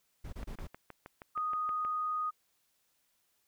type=noise bursts; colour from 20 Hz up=brown; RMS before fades=-41 dBFS; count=4; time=0.24-0.673 s; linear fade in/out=10 ms; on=88 ms; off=27 ms
type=click train; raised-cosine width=0.5 ms; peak=-31 dBFS; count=10; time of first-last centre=0.43-1.85 s; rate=6.34 Hz
type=tone; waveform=sine; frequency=1242 Hz; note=D#6; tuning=3 cents flat; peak=-31 dBFS; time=1.35-2.31 s; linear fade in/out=20 ms
effects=white hiss -75 dBFS RMS until 3.47 s